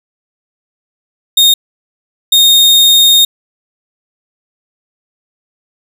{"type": "tone bursts at uneven times", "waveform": "40% pulse", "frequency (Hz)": 3696, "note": "A#7", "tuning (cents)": -16, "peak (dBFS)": -3, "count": 2, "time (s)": [[1.37, 1.54], [2.32, 3.25]], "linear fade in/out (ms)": 5, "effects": []}